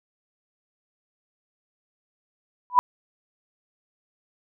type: tone with exponential growth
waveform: sine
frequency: 987.8 Hz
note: B5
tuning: in tune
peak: -7 dBFS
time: 2.7-2.79 s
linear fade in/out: 0 ms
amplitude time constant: 19 ms
effects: none